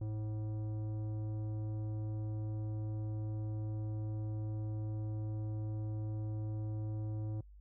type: tone with tanh clipping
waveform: triangle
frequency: 107.5 Hz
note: A2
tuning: 40 cents flat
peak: -38 dBFS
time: 0.01-7.41 s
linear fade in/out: 5 ms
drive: 16 dB
effects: noise-tail reverb RT60 0.1 s tail -25 dB re dry + added 50 Hz sine -53 dBFS peak until 7.6 s